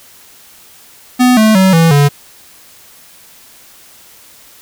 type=tone with pitch steps; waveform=square; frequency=250 / 217.6 / 189.46 / 164.94 / 143.59 Hz; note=B3 / A3 / F#3 / E3 / D3; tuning=+21 / -19 / +41 / +1 / -39 cents; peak=-6 dBFS; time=1.19-2.09 s; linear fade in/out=20 ms; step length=180 ms; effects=white hiss -41 dBFS RMS until 4.61 s